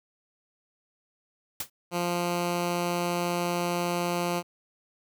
white noise with exponential decay, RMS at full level -26 dBFS, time 1.6-1.7 s, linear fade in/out 5 ms, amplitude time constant 20 ms
10% pulse tone, 174.61 Hz, F3, in tune, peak -18 dBFS, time 1.91-4.43 s, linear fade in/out 50 ms
effects none

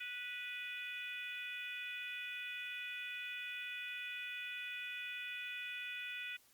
harmonic tone with a mistuned harmonic, 491.2 Hz, B4, 9 cents flat, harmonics 3 / 4 / 5 / 6 / 7, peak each -49 / -50 / -44 / -53 / -52 dBFS, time 0-6.37 s, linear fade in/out 10 ms, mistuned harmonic 5, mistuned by +18 cents, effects white hiss -68 dBFS RMS until 6.53 s + Opus 48 kbps

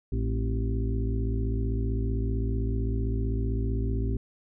harmonic tone with a mistuned harmonic, 55.6 Hz, A1, 19 cents sharp, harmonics 1 / 2 / 4 / 5 / 6 / 7, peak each -27 / -30 / -38 / -36 / -43 / -38 dBFS, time 0.12-4.17 s, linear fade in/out 5 ms, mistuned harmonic 5, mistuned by -67 cents, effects none

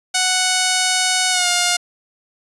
5% pulse tone with pitch glide, 740 to 709.9 Hz, F#5 to F5, 0 to +28 cents, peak -3 dBFS, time 0.14-1.77 s, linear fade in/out 10 ms, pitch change -72 cents, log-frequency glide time 1.31-1.48 s, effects resampled to 24000 Hz

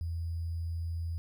sine tone with sample-and-hold, 83.4 Hz, E2, 21 cents sharp, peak -32 dBFS, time 0.01-1.18 s, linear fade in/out 0 ms, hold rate 4900 Hz, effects none

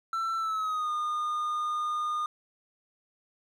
triangle tone with pitch glide, 1338 to 1219.9 Hz, E6 to D#6, +25 to -35 cents, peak -26 dBFS, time 0.13-2.26 s, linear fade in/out 2 ms, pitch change -160 cents, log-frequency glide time 0.37-0.91 s, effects none

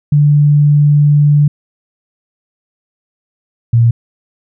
sine tone pair in turn, 146.7 / 116.91 Hz, D3 / A#2, -2 / +5 cents, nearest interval major third, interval 393 cents, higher first, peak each -5 / -5 dBFS, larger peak neither, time 0.12-1.48 / 3.73-3.91 s, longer first, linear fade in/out 5 ms, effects none

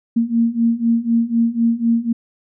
sine beating tone pair, 229.3 / 233.3 Hz, A#3 / A#3, -28 / +2 cents, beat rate 4 Hz, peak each -18 / -16 dBFS, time 0.16-2.13 s, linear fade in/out 10 ms, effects none

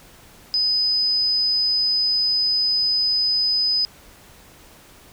sine tone, 5010 Hz, D#8, 11 cents sharp, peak -17 dBFS, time 0.54-3.85 s, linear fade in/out 0 ms, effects pink hiss -48 dBFS RMS until 5.12 s

